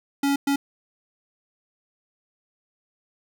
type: tone bursts at uneven times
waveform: square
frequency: 280 Hz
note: C#4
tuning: 18 cents sharp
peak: -20 dBFS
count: 2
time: 0.23-0.36 / 0.47-0.56 s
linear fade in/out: 5 ms
effects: none